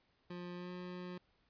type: tone with pitch glide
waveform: 25% pulse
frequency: 176.9 to 179.78 Hz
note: F3 to F#3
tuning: +23 to -50 cents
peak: -40 dBFS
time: 0.3-1.18 s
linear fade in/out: 5 ms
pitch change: +27 cents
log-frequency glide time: 0.55-0.7 s
effects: pink hiss -75 dBFS RMS until 1.49 s + resampled to 11025 Hz